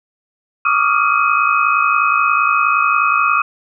sine tone cluster, 1137 / 1194 / 1245 / 1389 / 2527 Hz, C#6 / D6 / D#6 / F6 / D#7, +44 / +28 / +1 / -10 / +26 cents, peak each -18 dBFS, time 0.65-3.42 s, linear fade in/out 5 ms, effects none

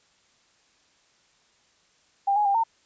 sine tone with pitch steps, 796 / 834 / 797 / 909 Hz, G5 / G#5 / G5 / A#5, +26 / +7 / +28 / -44 cents, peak -19 dBFS, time 2.27-2.638 s, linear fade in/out 10 ms, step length 92 ms, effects white hiss -63 dBFS RMS until 2.85 s + resampled to 16000 Hz

